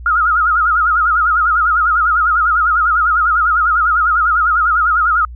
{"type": "tone with vibrato", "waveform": "sine", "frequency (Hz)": 1337, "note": "E6", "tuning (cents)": 24, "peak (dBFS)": -10, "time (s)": [0.06, 5.25], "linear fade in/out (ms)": 2, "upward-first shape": "sine", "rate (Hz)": 10, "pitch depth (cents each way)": 130, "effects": ["added 60 Hz sine -28 dBFS peak until 5.35 s"]}